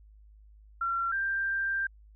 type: tone pair in turn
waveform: sine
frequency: 1365 / 1581.7 Hz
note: F6 / G6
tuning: -40 / +15 cents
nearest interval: minor third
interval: 255 cents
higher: second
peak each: -27 dBFS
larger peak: neither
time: 0.81-1.12 / 1.12-1.87 s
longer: second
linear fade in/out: 5 ms
effects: added 52 Hz sine -52 dBFS peak until 2.15 s